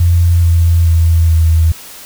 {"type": "tone with pitch steps", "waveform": "sine", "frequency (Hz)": [86.1, 84.43, 82.78, 81.17], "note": ["F2", "E2", "E2", "E2"], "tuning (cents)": [-24, 42, 8, -26], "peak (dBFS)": -6, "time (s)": [0, 1.72], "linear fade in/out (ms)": 5, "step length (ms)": 430, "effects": ["white hiss -33 dBFS RMS until 2.05 s"]}